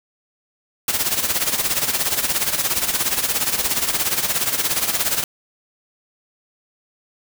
white noise with tremolo, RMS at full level -18 dBFS, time 0.88-5.24 s, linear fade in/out 2 ms, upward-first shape sine, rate 17 Hz, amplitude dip 70%, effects none

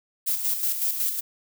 violet noise with tremolo, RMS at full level -24 dBFS, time 0.26-1.21 s, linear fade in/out 20 ms, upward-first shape square, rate 5.4 Hz, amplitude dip 50%, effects none

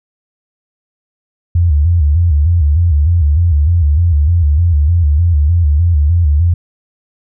sine tone with vibrato, 79.5 Hz, D#2, 38 cents sharp, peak -7 dBFS, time 1.55-6.54 s, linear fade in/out 5 ms, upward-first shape square, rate 3.3 Hz, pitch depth 140 cents each way, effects none

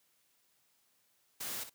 white noise with echo, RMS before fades -40 dBFS, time 1.4-1.64 s, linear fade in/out 10 ms, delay 59 ms, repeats 1, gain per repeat -10 dB, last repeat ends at 1.699 s, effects white hiss -73 dBFS RMS until 1.74 s + high-pass 80 Hz 12 dB/octave

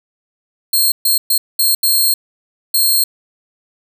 10% pulse tone bursts at uneven times, 4233 Hz, C8, 19 cents sharp, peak -4 dBFS, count 6, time 0.73-0.92 / 1.05-1.18 / 1.3-1.38 / 1.59-1.75 / 1.83-2.14 / 2.74-3.04 s, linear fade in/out 5 ms, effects none

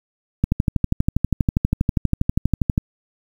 click train, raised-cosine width 5 ms, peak -4 dBFS, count 30, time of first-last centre 0.44-2.779 s, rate 12.4 Hz, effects 7-bit

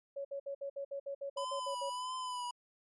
sine tone bursts, 557 Hz, C#5, 8 cents sharp, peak -37 dBFS, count 12, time 0.16-1.899 s, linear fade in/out 10 ms, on 89 ms, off 61 ms
square tone with vibrato, 1000 Hz, B5, 21 cents sharp, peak -38 dBFS, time 1.37-2.51 s, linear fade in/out 5 ms, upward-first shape triangle, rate 1.6 Hz, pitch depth 51 cents each way
effects MP3 48 kbps

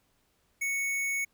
square tone, 2217 Hz, C#7, in tune, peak -29 dBFS, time 0.61-1.25 s, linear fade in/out 10 ms, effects pink hiss -71 dBFS RMS until 1.33 s

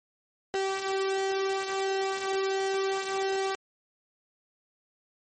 sawtooth tone with flanger, 387 Hz, G4, 22 cents flat, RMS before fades -29 dBFS, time 0.54-3.55 s, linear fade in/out 0 ms, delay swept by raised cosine 1.7 to 4.4 ms, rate 0.72 Hz, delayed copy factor -0.5, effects MP3 32 kbps

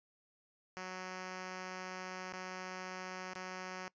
5% pulse tone with dropouts, 185 Hz, F#3, in tune, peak -31 dBFS, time 0.77-3.88 s, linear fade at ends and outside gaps 0 ms, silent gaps 2.325-2.334 / 3.335-3.354 s, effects noise-tail reverb RT60 0.1 s tail -22 dB re dry + resampled to 16000 Hz

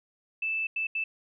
sine tone bursts at uneven times, 2637 Hz, E7, in tune, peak -27 dBFS, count 3, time 0.42-0.67 / 0.76-0.87 / 0.95-1.04 s, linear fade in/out 5 ms, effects none

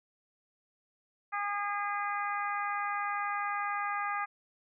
harmonic tone, 407.9 Hz, G#4, 31 cents flat, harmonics 2 / 3 / 4 / 5 / 6, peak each -36 / -34 / -39 / -40 / -46 dBFS, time 1.32-4.26 s, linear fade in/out 20 ms, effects none

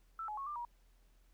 sine tone with pitch steps, 1324 / 847 / 1100 / 1189 / 953 Hz, E6 / G#5 / C#6 / D6 / A#5, +7 / +34 / -14 / +21 / +38 cents, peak -39 dBFS, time 0.19-0.65 s, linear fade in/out 2 ms, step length 92 ms, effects added 41 Hz sine -64 dBFS peak until 1.33 s + pink hiss -75 dBFS RMS until 1.33 s

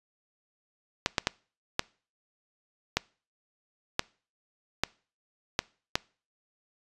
clicks, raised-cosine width 0.2 ms, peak -6 dBFS, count 9, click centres 1.061 / 1.182 / 1.271 / 1.794 / 2.97 / 3.994 / 4.836 / 5.591 / 5.955 s, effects noise-tail reverb RT60 0.4 s tail -24 dB re dry + resampled to 24000 Hz

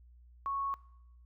sine tone, 1105 Hz, C#6, 6 cents flat, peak -32 dBFS, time 0.46-0.74 s, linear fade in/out 0 ms, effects noise-tail reverb RT60 0.8 s tail -20 dB re dry + added 60 Hz sine -55 dBFS peak until 1.25 s

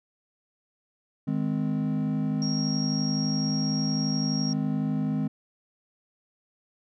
triangle chord, Ab major, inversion second, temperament equal with one note detuned, 155.56 / 207.7 / 259.2 Hz, Eb3 / Ab3 / C4, 0 / 0 / -16 cents, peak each -27 dBFS, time 1.27-5.28 s, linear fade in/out 10 ms
sine tone, 5588 Hz, F8, in tune, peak -31 dBFS, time 2.42-4.53 s, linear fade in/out 2 ms
effects none

